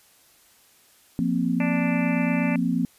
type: chord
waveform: sine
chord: F suspended fourth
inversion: none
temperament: equal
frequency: 174.61 / 233.1 / 261.6 Hz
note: F3 / Bb3 / C4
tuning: 0 / 0 / 0 cents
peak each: -25 dBFS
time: 1.19-2.85 s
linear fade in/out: 0 ms
type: harmonic tone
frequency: 293.7 Hz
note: D4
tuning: in tune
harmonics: 2 / 3 / 4 / 5 / 6 / 7 / 8 / 9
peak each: -32 / -35 / -41 / -42 / -38 / -35 / -34 / -36 dBFS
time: 1.6-2.56 s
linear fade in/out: 2 ms
effects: white hiss -57 dBFS RMS until 2.98 s + resampled to 32000 Hz